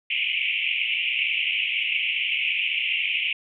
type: band-pass noise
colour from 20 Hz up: white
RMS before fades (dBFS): -25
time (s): 0.1-3.33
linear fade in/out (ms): 5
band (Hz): 2200 to 3000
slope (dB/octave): 96
effects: none